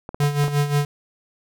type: clicks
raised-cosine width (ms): 1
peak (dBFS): -17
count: 5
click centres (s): 0.091 / 0.145 / 0.236 / 0.441 / 0.481
type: tone with tremolo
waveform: square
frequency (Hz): 144.9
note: D3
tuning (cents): -23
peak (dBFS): -16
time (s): 0.2-0.85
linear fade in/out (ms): 2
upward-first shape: sine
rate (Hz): 5.7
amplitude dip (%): 70
effects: none